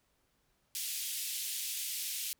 white band-pass noise, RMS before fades -38 dBFS, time 0.75-2.33 s, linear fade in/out 0 ms, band 2500 to 15000 Hz, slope 24 dB/octave, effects pink hiss -75 dBFS RMS until 2.39 s

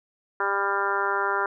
harmonic tone, 198.7 Hz, G3, 24 cents sharp, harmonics 2 / 3 / 4 / 5 / 6 / 7 / 8 / 9, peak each -30 / -36 / -32 / -28 / -32 / -27 / -33 / -37 dBFS, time 0.4-1.46 s, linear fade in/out 2 ms, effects none

